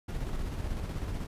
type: noise with tremolo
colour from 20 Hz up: brown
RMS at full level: -33 dBFS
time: 0.08-1.27 s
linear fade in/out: 10 ms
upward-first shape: square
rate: 16 Hz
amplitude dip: 30%
effects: resampled to 32000 Hz